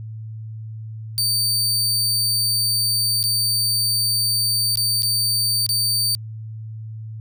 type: tone with dropouts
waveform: sawtooth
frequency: 4600 Hz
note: D8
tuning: 37 cents flat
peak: -15 dBFS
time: 1.18-6.15 s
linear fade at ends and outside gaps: 0 ms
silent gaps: 3.229-3.239 / 4.756-4.773 / 5.022-5.031 / 5.664-5.691 s
effects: added 110 Hz sine -30 dBFS peak until 7.2 s